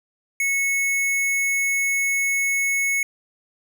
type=tone; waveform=square; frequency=2200 Hz; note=C#7; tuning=14 cents flat; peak=-20 dBFS; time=0.4-3.03 s; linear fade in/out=2 ms; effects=none